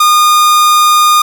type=tone; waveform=45% pulse; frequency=1220 Hz; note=D#6; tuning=34 cents flat; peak=-5 dBFS; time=0-1.22 s; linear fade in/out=5 ms; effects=none